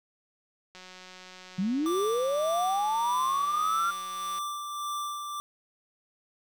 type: click train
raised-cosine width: 0.2 ms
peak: -30 dBFS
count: 670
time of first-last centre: 0.75-4.386 s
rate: 184 Hz
type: linear sweep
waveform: sine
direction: up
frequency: 174.61 to 1394 Hz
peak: -25 dBFS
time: 1.58-3.91 s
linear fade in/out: 10 ms
type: tone with tremolo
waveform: square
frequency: 1176 Hz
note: D6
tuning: 2 cents sharp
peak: -31 dBFS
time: 1.86-5.4 s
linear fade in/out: 0 ms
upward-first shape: sine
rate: 1.7 Hz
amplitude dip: 40%
effects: none